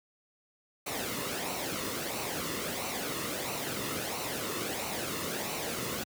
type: noise with flanger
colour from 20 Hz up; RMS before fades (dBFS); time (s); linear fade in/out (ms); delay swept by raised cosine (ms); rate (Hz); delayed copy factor
pink; -35; 0.86-6.04; 10; 0.59 to 1.3; 1.5; -0.55
effects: high-pass 100 Hz 12 dB/octave